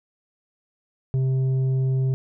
triangle tone with tanh clipping, 131.6 Hz, C3, 10 cents sharp, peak -20 dBFS, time 1.14-2.14 s, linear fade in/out 0 ms, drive 10 dB, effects none

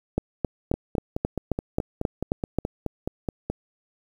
two click trains, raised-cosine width 2 ms, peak -9 / -13 dBFS, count 10 / 14, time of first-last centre 0.18-2.586 / 0.74-3.5 s, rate 3.74 / 4.71 Hz, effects 8-bit

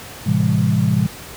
sine chord, A minor seventh, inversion none, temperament equal with one note detuned, 110 / 130.81 / 164.81 / 199.88 Hz, A2 / C3 / E3 / G3, 0 / 0 / 0 / +34 cents, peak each -19 dBFS, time 0.26-1.07 s, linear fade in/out 10 ms, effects pink hiss -35 dBFS RMS until 1.36 s + high-pass 60 Hz 12 dB/octave

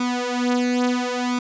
sawtooth tone with flanger, 246.9 Hz, B3, in tune, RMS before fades -22 dBFS, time 0-1.39 s, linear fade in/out 5 ms, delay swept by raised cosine 0.84 to 4.54 ms, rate 0.73 Hz, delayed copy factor +0.8, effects resampled to 16000 Hz

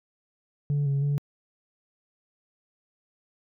sine tone with pitch steps, 144.3 / 139.3 / 143.4 Hz, D3 / C#3 / D3, -30 / +9 / -41 cents, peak -20 dBFS, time 0.7-1.18 s, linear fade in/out 0 ms, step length 160 ms, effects tanh soft clip ceiling -21 dBFS

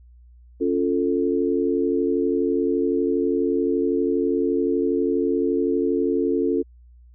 sine chord, Db augmented, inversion none, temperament equal with one note detuned, 277.2 / 349.2 / 442.3 Hz, Db4 / F4 / A4, 0 / 0 / +9 cents, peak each -23 dBFS, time 0.6-6.63 s, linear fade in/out 20 ms, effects added 60 Hz sine -46 dBFS peak until 7.14 s

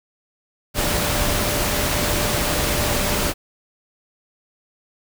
sine tone in noise, 590 Hz, D5, 8 cents sharp, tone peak -29 dBFS, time 0.74-3.34 s, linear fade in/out 50 ms, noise pink, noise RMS -21 dBFS, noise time 0.74-3.34 s, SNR -11 dB, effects none

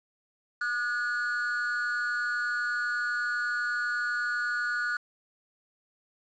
triangle tone with amplitude modulation, 1454 Hz, F#6, 31 cents flat, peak -22 dBFS, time 0.61-4.97 s, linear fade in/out 5 ms, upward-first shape sine, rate 248 Hz, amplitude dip 75%, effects resampled to 16000 Hz + 9-bit

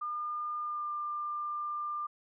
sine tone with pitch glide, 1208 to 1194.8 Hz, D6 to D6, +48 to +29 cents, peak -33 dBFS, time 0.01-2.07 s, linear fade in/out 10 ms, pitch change -19 cents, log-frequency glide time 0.61-0.91 s, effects none

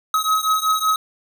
square beating tone pair, 1273 / 1278.3 Hz, D#6 / D#6, +39 / +46 cents, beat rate 5.3 Hz, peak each -20 / -21 dBFS, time 0.14-0.96 s, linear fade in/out 2 ms, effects none

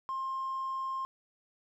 sine tone with hard clipping, 1061 Hz, C6, 24 cents sharp, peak -33 dBFS, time 0.09-1.05 s, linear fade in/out 0 ms, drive 1 dB, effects none

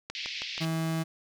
click train, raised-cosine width 0.2 ms, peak -18 dBFS, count 4, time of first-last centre 0.1-0.579 s, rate 6.26 Hz
pink band-pass noise, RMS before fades -37 dBFS, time 0.15-0.65 s, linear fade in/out 0 ms, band 2100 to 5200 Hz, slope 48 dB/octave
35% pulse tone, 162.2 Hz, E3, 28 cents flat, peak -26 dBFS, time 0.6-1.04 s, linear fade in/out 20 ms
effects none

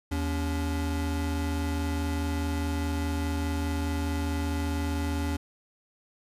square tone pair together, 79.81 / 284.4 Hz, D#2 / C#4, +45 / +45 cents, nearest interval octave + minor seventh, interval 2200 cents, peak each -29 / -33 dBFS, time 0.11-5.37 s, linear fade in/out 10 ms, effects resampled to 32000 Hz + 11-bit

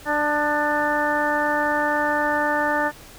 harmonic tone with a mistuned harmonic, 296 Hz, D4, 14 cents sharp, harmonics 1 / 2 / 3 / 4 / 5 / 6, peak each -28 / -25 / -24 / -29 / -28 / -25 dBFS, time 0.05-2.92 s, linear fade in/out 50 ms, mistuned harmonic 4, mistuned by +29 cents, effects pink hiss -44 dBFS RMS until 3.18 s

